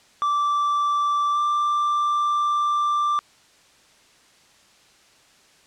triangle tone with pitch glide, 1168 to 1180.2 Hz, D6 to D6, -10 to +8 cents, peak -17 dBFS, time 0.22-3.19 s, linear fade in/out 0 ms, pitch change +18 cents, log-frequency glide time 1.33-1.38 s, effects white hiss -55 dBFS RMS until 5.66 s + low-pass 7000 Hz 12 dB/octave

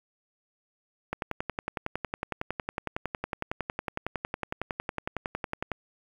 click train, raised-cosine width 0.5 ms, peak -15 dBFS, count 51, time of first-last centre 1.13-5.717 s, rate 10.9 Hz, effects 8-bit

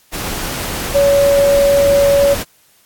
sine tone in noise, 563 Hz, C#5, 27 cents sharp, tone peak -8 dBFS, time 0.94-2.35 s, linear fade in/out 20 ms, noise pink, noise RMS -22 dBFS, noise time 0.12-2.44 s, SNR +11 dB, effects white hiss -52 dBFS RMS until 2.85 s + AAC 64 kbps

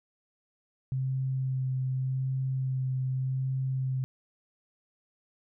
sine tone with vibrato, 131.1 Hz, C3, 4 cents sharp, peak -27 dBFS, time 0.92-4.04 s, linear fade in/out 0 ms, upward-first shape sine, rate 0.85 Hz, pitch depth 13 cents each way, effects none

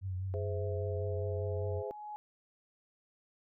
sine tone with vibrato, 93.6 Hz, F#2, 20 cents sharp, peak -34 dBFS, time 0.01-1.83 s, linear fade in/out 50 ms, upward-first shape triangle, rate 5 Hz, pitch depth 52 cents each way
sine chord, Ab augmented, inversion none, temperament equal with one note detuned, 415.3 / 517.2 / 659.3 Hz, Ab4 / C5 / E5, 0 / -20 / 0 cents, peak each -39 / -40 / -44 dBFS, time 0.34-1.91 s, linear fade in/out 0 ms
sine tone with exponential growth, 841 Hz, G#5, 22 cents sharp, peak -39 dBFS, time 0.64-2.16 s, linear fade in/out 0 ms, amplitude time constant 330 ms
effects none

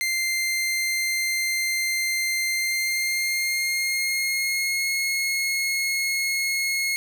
sawtooth tone with pitch glide, 2090 to 2165 Hz, C7 to C#7, -2 to -41 cents, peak -19 dBFS, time 0.01-6.96 s, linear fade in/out 0 ms, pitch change +61 cents, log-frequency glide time 2.49-4.9 s, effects none

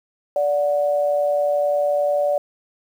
sine tone pair together, 582 / 733.3 Hz, D5 / F#5, -16 / -16 cents, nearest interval major third, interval 400 cents, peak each -17 / -25 dBFS, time 0.36-2.38 s, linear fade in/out 2 ms, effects 8-bit

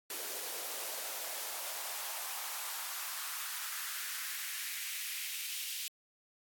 white noise with high-pass filter sweep, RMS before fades -40 dBFS, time 0.1-5.88 s, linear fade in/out 2 ms, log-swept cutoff 390 to 2900 Hz, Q 2, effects AAC 64 kbps

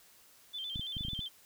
sine tone with vibrato, 3322 Hz, G#7, in tune, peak -37 dBFS, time 0.53-1.29 s, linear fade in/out 20 ms, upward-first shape square, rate 8.9 Hz, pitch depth 88 cents each way
clicks, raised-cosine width 5 ms, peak -28 dBFS, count 8, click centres 0.759 / 0.795 / 0.968 / 1.009 / 1.05 / 1.084 / 1.133 / 1.192 s
effects white hiss -61 dBFS RMS until 1.45 s

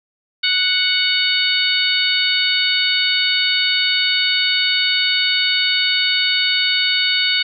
harmonic tone, 740 Hz, F#5, in tune, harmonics 2 / 3 / 4 / 5 / 6, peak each -24 / -21 / -20 / -20 / -21 dBFS, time 0.43-7.43 s, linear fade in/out 10 ms, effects none

